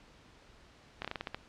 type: slowing click train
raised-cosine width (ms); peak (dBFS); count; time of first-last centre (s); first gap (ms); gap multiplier
0.3; -20; 8; 1.02-1.346; 26; 1.19
effects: pink hiss -59 dBFS RMS until 1.48 s + low-pass 5000 Hz 12 dB/octave